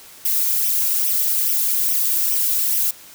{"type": "noise with flanger", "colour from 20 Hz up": "violet", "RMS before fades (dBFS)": -19, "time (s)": [0.25, 2.91], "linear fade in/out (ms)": 5, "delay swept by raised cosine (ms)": [0.34, 2.14], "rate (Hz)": 2.4, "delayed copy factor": 0.75, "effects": ["white hiss -43 dBFS RMS until 3.14 s"]}